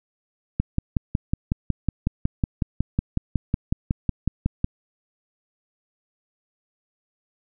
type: click train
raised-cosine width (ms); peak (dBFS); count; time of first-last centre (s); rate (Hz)
5; -8; 23; 0.6-4.644; 5.44
effects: none